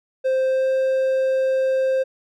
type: tone with pitch glide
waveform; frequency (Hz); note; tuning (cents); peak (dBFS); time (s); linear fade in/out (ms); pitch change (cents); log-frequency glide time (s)
triangle; 523.3 to 526.6; C5 to C5; 0 to +11; -15; 0.24-2.04; 20; +11; 0.47-0.68
effects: none